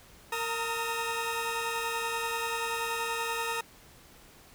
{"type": "tone cluster", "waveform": "20% pulse", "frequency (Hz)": [462.2, 914, 1260], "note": ["A#4", "A#5", "D#6"], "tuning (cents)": [-15, -34, 21], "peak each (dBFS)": -30, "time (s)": [0.32, 3.61], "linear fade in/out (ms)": 5, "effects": ["pink hiss -55 dBFS RMS until 4.54 s"]}